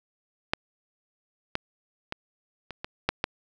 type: clicks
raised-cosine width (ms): 0.3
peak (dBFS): -7 / -10 / -15 / -21 / -17 / -6 / -8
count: 7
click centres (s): 0.535 / 1.554 / 2.124 / 2.707 / 2.845 / 3.09 / 3.241
effects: none